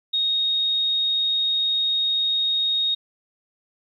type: tone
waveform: sine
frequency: 3733 Hz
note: A#7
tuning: 2 cents sharp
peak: -19 dBFS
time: 0.13-2.95 s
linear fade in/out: 10 ms
effects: 10-bit